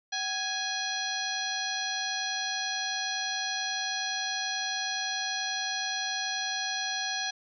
harmonic tone with a mistuned harmonic, 830.6 Hz, G#5, in tune, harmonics 1 / 2 / 3 / 4 / 5 / 6 / 7, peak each -37 / -35 / -42 / -37 / -35 / -45 / -38 dBFS, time 0.12-7.31 s, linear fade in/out 10 ms, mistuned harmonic 1, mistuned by -140 cents, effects none

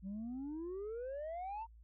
sine exponential sweep, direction up, 185 to 932.3 Hz, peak -38 dBFS, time 0.02-1.67 s, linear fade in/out 50 ms, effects tanh soft clip ceiling -39 dBFS + added 56 Hz sine -56 dBFS peak until 1.83 s

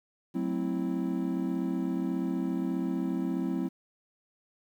triangle chord, F# half-diminished seventh, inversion none, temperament equal, 185 / 220 / 261.6 / 329.6 Hz, F#3 / A3 / C4 / E4, 0 / 0 / 0 / 0 cents, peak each -31 / -36 / -30 / -32 dBFS, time 0.34-3.69 s, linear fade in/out 20 ms, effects 10-bit

